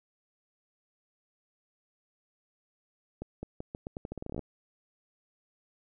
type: accelerating click train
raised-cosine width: 2 ms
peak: -24 dBFS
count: 17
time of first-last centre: 3.22-4.393 s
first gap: 210 ms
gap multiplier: 0.83
effects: none